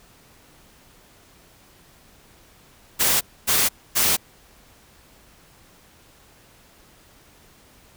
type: noise bursts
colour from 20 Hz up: white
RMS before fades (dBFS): -19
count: 3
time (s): 2.99-4.17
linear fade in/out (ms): 20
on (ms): 220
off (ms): 260
effects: pink hiss -53 dBFS RMS until 7.96 s